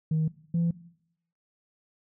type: tone pair in turn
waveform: sine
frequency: 157.6 / 169.04 Hz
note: D#3 / E3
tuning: +23 / +44 cents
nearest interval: minor second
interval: 121 cents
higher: second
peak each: -21 dBFS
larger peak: neither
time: 0.11-0.28 / 0.54-0.71 s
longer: neither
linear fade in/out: 5 ms
effects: noise-tail reverb RT60 0.7 s tail -19 dB re dry + tanh soft clip ceiling -20 dBFS